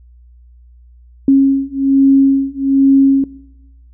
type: beating tone pair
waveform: sine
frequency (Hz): 271.8 / 273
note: C#4 / C#4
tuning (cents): -34 / -26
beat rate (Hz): 1.2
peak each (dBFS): -11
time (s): 1.28-3.24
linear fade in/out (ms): 2
effects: noise-tail reverb RT60 1.0 s tail -21 dB re dry + added 60 Hz sine -40 dBFS peak until 3.93 s